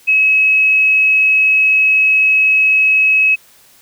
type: tone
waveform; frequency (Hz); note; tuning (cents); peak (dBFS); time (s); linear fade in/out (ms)
sine; 2566; E7; -47; -8; 0.07-3.36; 20
effects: white hiss -47 dBFS RMS until 3.81 s